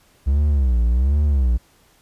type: tone with vibrato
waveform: triangle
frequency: 65.41 Hz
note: C2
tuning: in tune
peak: -12 dBFS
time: 0.26-1.58 s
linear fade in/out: 20 ms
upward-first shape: sine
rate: 1.3 Hz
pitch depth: 220 cents each way
effects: pink hiss -56 dBFS RMS until 2.01 s + resampled to 32000 Hz